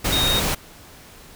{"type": "tone in noise", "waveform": "sine", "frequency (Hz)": 3729, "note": "A#7", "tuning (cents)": 0, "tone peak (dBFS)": -19, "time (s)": [0.12, 0.4], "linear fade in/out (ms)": 10, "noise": "pink", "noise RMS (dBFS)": -22, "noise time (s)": [0.04, 0.55], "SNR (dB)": 0, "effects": ["pink hiss -45 dBFS RMS until 1.35 s"]}